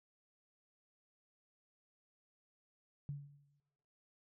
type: tone with exponential decay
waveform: sine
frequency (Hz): 143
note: D3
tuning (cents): -46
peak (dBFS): -37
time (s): 3.09-3.6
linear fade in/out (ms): 0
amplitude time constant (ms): 110
effects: noise-tail reverb RT60 1.0 s tail -19 dB re dry